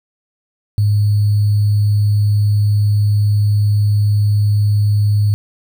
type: tone with sample-and-hold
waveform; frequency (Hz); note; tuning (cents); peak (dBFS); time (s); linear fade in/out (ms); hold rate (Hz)
sine; 103.7; G#2; -2; -10; 0.78-5.34; 0; 4410
effects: none